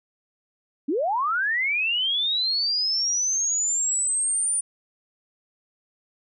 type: linear sweep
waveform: sine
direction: up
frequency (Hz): 250.7 to 9400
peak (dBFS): -21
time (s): 0.88-4.61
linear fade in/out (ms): 10
effects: none